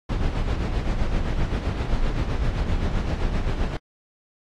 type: noise with tremolo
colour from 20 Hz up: brown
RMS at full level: -21 dBFS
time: 0.09-3.77 s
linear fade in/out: 5 ms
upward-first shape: sine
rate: 7.7 Hz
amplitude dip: 50%
effects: low-pass 5000 Hz 12 dB/octave + AAC 48 kbps